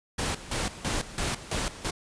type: noise with tremolo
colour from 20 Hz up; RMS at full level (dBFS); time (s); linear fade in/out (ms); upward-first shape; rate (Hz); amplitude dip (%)
pink; -29; 0.18-1.91; 10; square; 3; 80
effects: resampled to 22050 Hz